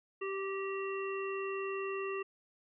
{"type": "harmonic tone with a mistuned harmonic", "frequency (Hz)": 390, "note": "G4", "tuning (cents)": -9, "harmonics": [1, 3, 5, 7], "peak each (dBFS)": [-36, -42, -47, -44], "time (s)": [0.21, 2.23], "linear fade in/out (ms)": 10, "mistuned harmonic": 5, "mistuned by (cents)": -22, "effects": []}